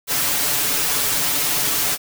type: noise with comb filter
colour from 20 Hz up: white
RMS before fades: -20 dBFS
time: 0.07-1.98 s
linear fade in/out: 50 ms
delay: 6.9 ms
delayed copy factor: +0.95
effects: none